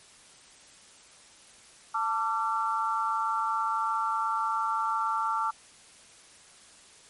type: tone cluster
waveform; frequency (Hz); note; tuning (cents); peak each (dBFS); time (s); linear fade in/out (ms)
sine; 889 / 1163 / 1360; A5 / D6 / F6; +18 / -17 / -46; -30; 1.94-5.51; 10
effects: white hiss -54 dBFS RMS until 7.09 s + MP3 48 kbps